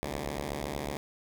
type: beating tone pair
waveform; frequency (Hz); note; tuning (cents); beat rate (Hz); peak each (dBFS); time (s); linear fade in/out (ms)
5% pulse; 65.41 / 73.61; C2 / D2; 0 / +5; 8.2; -27 / -24; 0.03-0.97; 0
effects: none